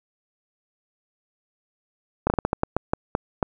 slowing click train, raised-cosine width 1 ms, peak -6 dBFS, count 11, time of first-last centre 2.27-3.428 s, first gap 30 ms, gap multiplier 1.28, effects none

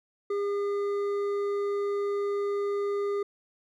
sine tone with hard clipping, 404.7 Hz, G#4, 45 cents flat, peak -28 dBFS, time 0.3-3.23 s, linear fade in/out 5 ms, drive 7 dB, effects none

